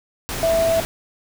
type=tone in noise; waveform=sine; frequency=659.3 Hz; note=E5; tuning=in tune; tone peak=-15 dBFS; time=0.43-0.8 s; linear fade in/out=0 ms; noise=pink; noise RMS=-27 dBFS; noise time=0.29-0.85 s; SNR=+9 dB; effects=none